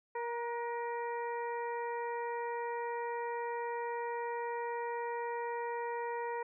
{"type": "harmonic tone with a mistuned harmonic", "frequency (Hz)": 471.9, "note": "A#4", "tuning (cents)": 21, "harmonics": [1, 2, 3, 4, 5], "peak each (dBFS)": [-38, -38, -51, -46, -53], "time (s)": [0.15, 6.43], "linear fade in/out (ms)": 5, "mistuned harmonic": 3, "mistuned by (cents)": 46, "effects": []}